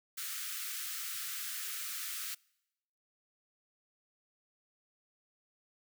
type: high-pass noise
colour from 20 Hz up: white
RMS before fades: -40 dBFS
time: 0.17-2.35 s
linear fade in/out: 10 ms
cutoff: 1200 Hz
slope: 96 dB/octave
effects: noise-tail reverb RT60 0.9 s tail -26 dB re dry